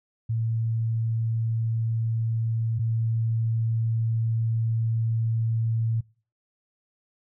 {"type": "tone pair in turn", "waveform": "sine", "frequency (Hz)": [113.4, 113.4], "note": ["A#2", "A#2"], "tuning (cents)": [-47, -47], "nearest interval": "unison", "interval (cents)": 0, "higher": "neither", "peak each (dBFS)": [-23, -22], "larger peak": "second", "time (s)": [[0.29, 2.79], [2.79, 6.01]], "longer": "second", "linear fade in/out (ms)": 10, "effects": ["noise-tail reverb RT60 0.4 s tail -24 dB re dry"]}